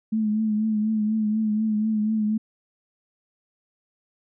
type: tone with vibrato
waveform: sine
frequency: 215.7 Hz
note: A3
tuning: 34 cents flat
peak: -20 dBFS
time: 0.12-2.38 s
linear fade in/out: 10 ms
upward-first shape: triangle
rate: 4.1 Hz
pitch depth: 49 cents each way
effects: none